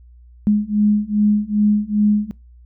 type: beating tone pair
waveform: sine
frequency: 207.7 / 210.2 Hz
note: G#3 / G#3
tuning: 0 / +21 cents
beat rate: 2.5 Hz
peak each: -17 / -16 dBFS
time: 0.47-2.31 s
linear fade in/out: 0 ms
effects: noise-tail reverb RT60 0.2 s tail -22 dB re dry + added 60 Hz sine -42 dBFS peak until 2.65 s